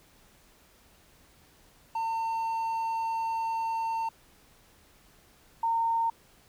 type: tone pair in turn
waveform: triangle / sine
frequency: 905 / 915.5 Hz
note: A5 / A#5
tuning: +48 / -32 cents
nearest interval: unison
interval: 20 cents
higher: second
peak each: -26 / -24 dBFS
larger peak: second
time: 1.95-4.09 / 5.63-6.1 s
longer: first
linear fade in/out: 5 ms
effects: pink hiss -60 dBFS RMS until 6.48 s